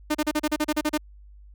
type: tone bursts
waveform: sawtooth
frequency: 302.9 Hz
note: D#4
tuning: 46 cents flat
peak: -17 dBFS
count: 11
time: 0.1-0.978 s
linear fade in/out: 10 ms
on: 48 ms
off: 35 ms
effects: added 50 Hz sine -45 dBFS peak until 1.54 s